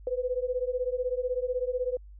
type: beating tone pair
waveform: sine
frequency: 493.9 / 509.9 Hz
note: B4 / C5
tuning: 0 / -45 cents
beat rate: 16 Hz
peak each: -30 dBFS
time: 0.07-1.97 s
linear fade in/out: 2 ms
effects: added 50 Hz sine -45 dBFS peak until 2.19 s